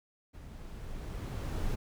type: noise with level ramp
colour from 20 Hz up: brown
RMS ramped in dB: -48 to -32 dBFS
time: 0.33-1.76 s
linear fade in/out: 20 ms
effects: none